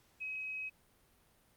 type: tone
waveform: sine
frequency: 2543 Hz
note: D#7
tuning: 37 cents sharp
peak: -38 dBFS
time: 0.2-0.7 s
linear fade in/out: 20 ms
effects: pink hiss -69 dBFS RMS until 1.56 s + Opus 48 kbps